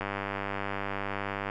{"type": "click train", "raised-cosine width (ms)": 0.5, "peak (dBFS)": -17, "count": 149, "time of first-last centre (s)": [0.01, 1.499], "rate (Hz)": 99.4, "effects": []}